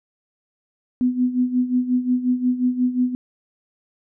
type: tone with tremolo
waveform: sine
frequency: 250 Hz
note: B3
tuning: 21 cents sharp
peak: -14 dBFS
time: 1.01-3.15 s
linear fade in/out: 0 ms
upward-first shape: sine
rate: 5.6 Hz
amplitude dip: 75%
effects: none